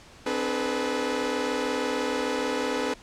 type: tone cluster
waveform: sawtooth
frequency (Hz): 259.5 / 300.1 / 427.2 / 492.4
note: C4 / D4 / G#4 / B4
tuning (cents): -14 / +38 / +49 / -5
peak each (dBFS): -28 / -29 / -27 / -26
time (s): 0.26-2.94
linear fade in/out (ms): 5
effects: pink hiss -50 dBFS RMS until 3.02 s + low-pass 7000 Hz 12 dB/octave